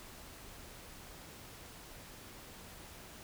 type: silence
effects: pink hiss -52 dBFS RMS until 3.23 s